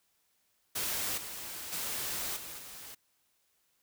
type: noise with level steps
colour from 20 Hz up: white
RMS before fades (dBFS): -34 / -42 / -36 / -44 / -47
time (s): 0.75-2.95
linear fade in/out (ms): 10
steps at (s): 1.17 / 1.72 / 2.36 / 2.58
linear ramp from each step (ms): 10
effects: white hiss -74 dBFS RMS until 3.82 s